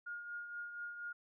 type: tone with tremolo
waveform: sine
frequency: 1424 Hz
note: F6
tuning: 33 cents sharp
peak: -40 dBFS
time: 0.06-1.13 s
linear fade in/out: 10 ms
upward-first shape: triangle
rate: 4.2 Hz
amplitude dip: 55%
effects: none